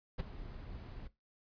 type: noise with ADSR envelope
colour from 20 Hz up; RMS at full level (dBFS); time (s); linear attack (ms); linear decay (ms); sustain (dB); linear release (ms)
brown; -31; 0.18-1.08; 16; 18; -16; 14
effects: noise-tail reverb RT60 0.2 s tail -17 dB re dry + resampled to 11025 Hz